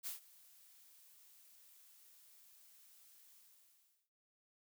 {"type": "noise with ADSR envelope", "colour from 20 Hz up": "blue", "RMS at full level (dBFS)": -42, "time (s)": [0.03, 4.1], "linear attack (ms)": 36, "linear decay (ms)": 130, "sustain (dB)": -22, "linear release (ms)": 780, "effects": []}